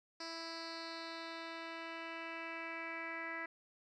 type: tone with low-pass filter sweep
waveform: 10% pulse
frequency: 329.6 Hz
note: E4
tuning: in tune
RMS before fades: -45 dBFS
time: 0.2-3.46 s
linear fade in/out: 5 ms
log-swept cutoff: 5100 to 2000 Hz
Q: 4.4
effects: none